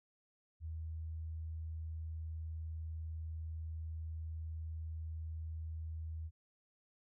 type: tone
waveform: sine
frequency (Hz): 80.1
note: E2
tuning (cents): -49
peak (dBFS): -40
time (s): 0.6-6.31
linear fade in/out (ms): 50
effects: none